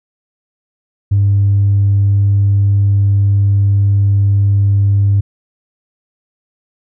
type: tone with tanh clipping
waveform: triangle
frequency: 100.1 Hz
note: G2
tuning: 37 cents sharp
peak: -8 dBFS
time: 1.11-5.21 s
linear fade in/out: 10 ms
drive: 5 dB
effects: none